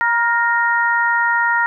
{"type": "tone cluster", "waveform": "sine", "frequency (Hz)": [944, 1408, 1858], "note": ["A#5", "F6", "A#6"], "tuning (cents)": [22, 14, -6], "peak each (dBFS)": -18, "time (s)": [0.01, 1.66], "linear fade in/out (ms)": 0, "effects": []}